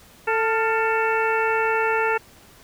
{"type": "harmonic tone with a mistuned harmonic", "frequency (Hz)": 444.2, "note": "A4", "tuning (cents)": 16, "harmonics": [1, 2, 3, 4, 5, 6], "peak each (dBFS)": [-23, -24, -25, -28, -31, -30], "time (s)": [0.27, 2.18], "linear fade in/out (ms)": 10, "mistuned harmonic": 3, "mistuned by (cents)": 73, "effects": ["pink hiss -50 dBFS RMS until 2.63 s"]}